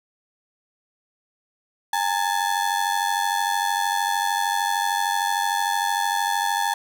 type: ring-modulated tone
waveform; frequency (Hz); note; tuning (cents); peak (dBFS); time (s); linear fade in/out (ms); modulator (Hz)
35% pulse; 863; A5; -34; -16; 1.93-6.74; 2; 46.6
effects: none